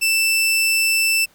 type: tone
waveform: sawtooth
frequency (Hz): 2660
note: E7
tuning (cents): +15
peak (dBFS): -12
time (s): 0.01-1.26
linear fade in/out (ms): 20
effects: pink hiss -55 dBFS RMS until 1.34 s